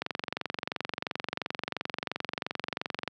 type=click train; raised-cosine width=0.3 ms; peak=-14 dBFS; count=71; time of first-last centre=0.02-3.077 s; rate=22.9 Hz; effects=high-pass 150 Hz 12 dB/octave